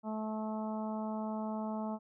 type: harmonic tone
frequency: 217 Hz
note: A3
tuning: 24 cents flat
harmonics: 1 / 2 / 3 / 4 / 5 / 6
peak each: -36 / -48 / -42 / -43 / -49 / -53 dBFS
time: 0.03-1.99 s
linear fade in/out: 50 ms
effects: none